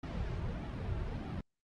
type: noise with flanger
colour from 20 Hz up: brown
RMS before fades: -38 dBFS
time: 0.03-1.41 s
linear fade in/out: 5 ms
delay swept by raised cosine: 1.9 to 4.1 ms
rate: 1.6 Hz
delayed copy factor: -0.65
effects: low-pass 4000 Hz 12 dB/octave + Opus 48 kbps